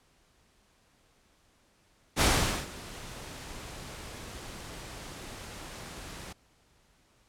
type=noise with ADSR envelope; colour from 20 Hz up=pink; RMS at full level=-22 dBFS; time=2.16-6.33 s; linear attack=53 ms; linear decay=450 ms; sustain=-21 dB; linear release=8 ms; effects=pink hiss -66 dBFS RMS until 7.28 s + low-pass 10000 Hz 12 dB/octave